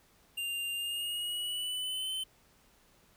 square tone with pitch glide, 2794 to 3065 Hz, F7 to G7, 0 to -40 cents, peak -34 dBFS, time 0.37-2.24 s, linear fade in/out 10 ms, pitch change +160 cents, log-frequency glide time 0.74-2.12 s, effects pink hiss -65 dBFS RMS until 3.16 s

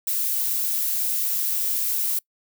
violet noise, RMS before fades -24 dBFS, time 0.07-2.19 s, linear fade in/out 5 ms, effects noise-tail reverb RT60 0.1 s tail -25 dB re dry

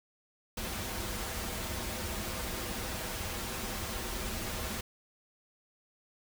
pink noise with comb filter, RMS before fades -37 dBFS, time 0.57-4.81 s, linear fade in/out 5 ms, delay 7 ms, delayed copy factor -0.6, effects none

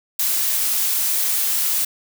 blue noise, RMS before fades -20 dBFS, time 0.19-1.85 s, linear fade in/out 5 ms, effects none

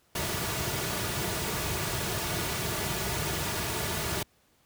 pink noise with comb filter, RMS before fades -31 dBFS, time 0.15-4.23 s, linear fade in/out 5 ms, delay 3.8 ms, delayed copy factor -0.5, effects pink hiss -66 dBFS RMS until 4.65 s + high-pass 60 Hz 12 dB/octave

